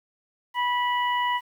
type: harmonic tone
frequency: 980 Hz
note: B5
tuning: 14 cents flat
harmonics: 1 / 2 / 3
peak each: -23 / -29 / -33 dBFS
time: 0.54-1.41 s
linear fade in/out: 50 ms
effects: 9-bit